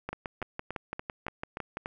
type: two click trains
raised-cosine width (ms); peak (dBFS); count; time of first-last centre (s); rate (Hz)
0.5; -19 / -20; 11 / 7; 0.09-1.771 / 0.13-1.859; 5.95 / 3.47
effects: none